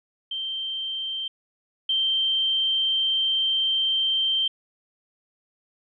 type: tone pair in turn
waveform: sine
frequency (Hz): 3136 / 3136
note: G7 / G7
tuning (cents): 0 / 0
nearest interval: unison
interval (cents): 0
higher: neither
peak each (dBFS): -27 / -20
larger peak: second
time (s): 0.31-1.28 / 1.89-4.48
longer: second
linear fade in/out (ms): 5
effects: none